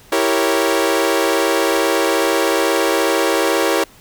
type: chord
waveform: sawtooth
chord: E diminished seventh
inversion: none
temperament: equal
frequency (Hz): 329.6 / 392 / 466.2 / 554.4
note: E4 / G4 / Bb4 / Db5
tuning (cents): 0 / 0 / 0 / 0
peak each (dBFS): -16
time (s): 0.12-3.84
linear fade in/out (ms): 5
effects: pink hiss -46 dBFS RMS until 4 s